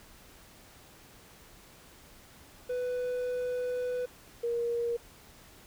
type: tone pair in turn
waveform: triangle / sine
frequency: 496.5 / 471.6 Hz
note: B4 / A#4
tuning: +9 / +20 cents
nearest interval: minor second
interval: 89 cents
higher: first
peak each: -28 dBFS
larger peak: neither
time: 2.69-4.06 / 4.43-4.97 s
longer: first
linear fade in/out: 10 ms
effects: pink hiss -55 dBFS RMS until 5.66 s